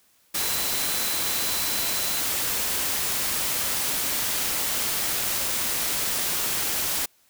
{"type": "tone in noise", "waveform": "sine", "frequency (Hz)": 4027, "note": "B7", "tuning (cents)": 33, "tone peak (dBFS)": -34, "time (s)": [0.36, 2.21], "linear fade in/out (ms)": 10, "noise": "white", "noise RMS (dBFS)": -26, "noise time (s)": [0.34, 7.06], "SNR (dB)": -11, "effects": ["white hiss -62 dBFS RMS until 7.29 s"]}